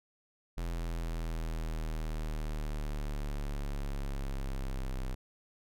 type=linear sweep; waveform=square; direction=down; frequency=42.45 to 32.11 Hz; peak=-34 dBFS; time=0.57-5.15 s; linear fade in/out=10 ms; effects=none